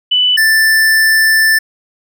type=tone pair in turn; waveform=sine / square; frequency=2985 / 1766.7 Hz; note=F#7 / A6; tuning=+15 / +7 cents; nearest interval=major sixth; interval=908 cents; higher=first; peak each=-8 dBFS; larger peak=neither; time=0.11-0.37 / 0.37-1.59 s; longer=second; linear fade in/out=10 ms; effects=none